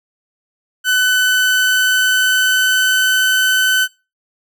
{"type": "tone with pitch glide", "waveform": "30% pulse", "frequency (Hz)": [1505, 1517.2], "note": ["F#6", "F#6"], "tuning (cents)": [29, 43], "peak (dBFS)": -9, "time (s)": [0.84, 3.88], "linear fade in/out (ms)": 50, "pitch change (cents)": 14, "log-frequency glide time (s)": [1.22, 3.2], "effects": ["noise-tail reverb RT60 0.3 s tail -24 dB re dry"]}